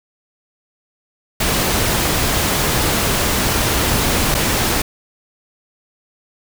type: noise with dropouts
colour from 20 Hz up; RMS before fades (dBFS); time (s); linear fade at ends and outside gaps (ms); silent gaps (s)
pink; -17; 1.4-4.82; 5; 4.344-4.348
effects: none